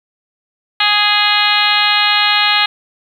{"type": "harmonic tone", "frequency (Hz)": 415.3, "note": "G#4", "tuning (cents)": 0, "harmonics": [2, 3, 4, 5, 6, 7, 8, 9, 10], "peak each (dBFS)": [-19, -19, -19, -19, -19, -19, -19, -19, -19], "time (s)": [0.8, 2.66], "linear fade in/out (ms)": 5, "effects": ["7-bit"]}